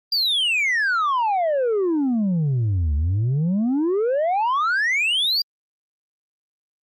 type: exponential two-way sweep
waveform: sine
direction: down then up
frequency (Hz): 4835 to 70.6 to 4835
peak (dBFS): -15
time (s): 0.12-5.42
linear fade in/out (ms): 5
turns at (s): 2.95
effects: tanh soft clip ceiling -17 dBFS + Opus 48 kbps